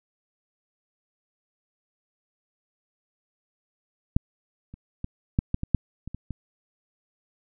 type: clicks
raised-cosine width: 5 ms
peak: -6 / -29 / -18 / -8 / -11 / -16 / -6 / -23 / -22 / -20 dBFS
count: 10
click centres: 4.165 / 4.74 / 5.044 / 5.389 / 5.544 / 5.634 / 5.747 / 6.076 / 6.146 / 6.307 s
effects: none